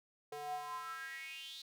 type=tone with high-pass filter sweep; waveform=square; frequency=146.83 Hz; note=D3; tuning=in tune; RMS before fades=-45 dBFS; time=0.32-1.62 s; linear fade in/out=5 ms; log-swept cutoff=530 to 4000 Hz; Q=7.5; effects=none